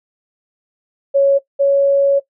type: tone pair in turn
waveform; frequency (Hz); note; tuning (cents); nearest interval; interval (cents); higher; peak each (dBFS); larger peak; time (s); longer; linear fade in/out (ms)
sine; 554.4 / 557; C#5 / C#5; 0 / +8; unison; 8; second; -8 / -9; first; 1.14-1.39 / 1.59-2.2; second; 20
effects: noise-tail reverb RT60 0.1 s tail -17 dB re dry